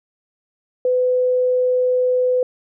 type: tone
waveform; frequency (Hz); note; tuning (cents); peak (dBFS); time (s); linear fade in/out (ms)
sine; 503; B4; +32; -14; 0.85-2.43; 2
effects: none